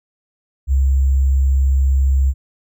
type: tone with sample-and-hold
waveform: sine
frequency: 67.3 Hz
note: C2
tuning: 49 cents sharp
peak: -11 dBFS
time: 0.67-2.34 s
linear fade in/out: 50 ms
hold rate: 7350 Hz
effects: none